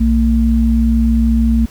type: tone pair together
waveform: sine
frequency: 61.17 / 227.5 Hz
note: B1 / A#3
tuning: -16 / -42 cents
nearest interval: octave + major seventh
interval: 2274 cents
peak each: -12 dBFS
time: 0-1.66 s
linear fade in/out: 10 ms
effects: pink hiss -42 dBFS RMS until 1.7 s